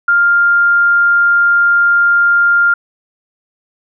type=tone; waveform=sine; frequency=1400 Hz; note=F6; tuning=4 cents sharp; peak=-7 dBFS; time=0.08-2.74 s; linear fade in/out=5 ms; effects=none